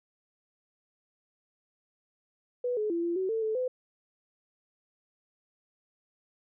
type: tone with pitch steps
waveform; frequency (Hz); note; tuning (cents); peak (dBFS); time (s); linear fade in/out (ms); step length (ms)
sine; 492.1 / 425.6 / 338.8 / 342.3 / 376.6 / 447.3 / 436.9 / 507; B4 / G#4 / E4 / F4 / F#4 / A4 / A4 / B4; -6 / +42 / +48 / -35 / +31 / +28 / -12 / +45; -27; 2.64-3.68; 5; 130
effects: none